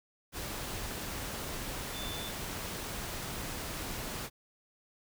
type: tone in noise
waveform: sine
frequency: 3520 Hz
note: A7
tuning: in tune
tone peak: -42 dBFS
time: 1.92-2.32 s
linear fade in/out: 50 ms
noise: pink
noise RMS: -39 dBFS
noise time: 0.32-4.3 s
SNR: -6 dB
effects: none